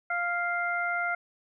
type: harmonic tone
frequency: 698.5 Hz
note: F5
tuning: in tune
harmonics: 1 / 2 / 3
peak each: -32 / -29 / -33 dBFS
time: 0.1-1.15 s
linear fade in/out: 5 ms
effects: none